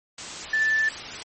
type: tone in noise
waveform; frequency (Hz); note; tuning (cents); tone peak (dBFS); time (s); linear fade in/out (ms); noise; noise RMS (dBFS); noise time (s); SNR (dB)
sine; 1760; A6; 0; -19; 0.53-0.89; 5; white; -35; 0.18-1.23; +13
effects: MP3 32 kbps